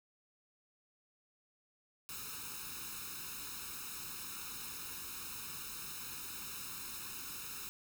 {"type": "noise with comb filter", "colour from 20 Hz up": "white", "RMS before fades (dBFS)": -45, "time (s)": [2.09, 7.69], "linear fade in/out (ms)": 0, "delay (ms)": 0.76, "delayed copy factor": 0.9, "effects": []}